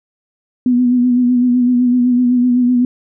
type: tone with vibrato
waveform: sine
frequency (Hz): 246.9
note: B3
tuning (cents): 0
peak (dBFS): -9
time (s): 0.66-2.85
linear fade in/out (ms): 2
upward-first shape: sine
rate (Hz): 7.9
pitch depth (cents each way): 35
effects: none